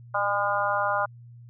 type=harmonic tone with a mistuned harmonic; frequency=203.4 Hz; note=G#3; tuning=36 cents flat; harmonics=3 / 4 / 5 / 6 / 7; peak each=-29 / -29 / -29 / -29 / -29 dBFS; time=0.14-1.06 s; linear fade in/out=10 ms; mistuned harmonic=3; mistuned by=-20 cents; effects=added 119 Hz sine -44 dBFS peak until 1.49 s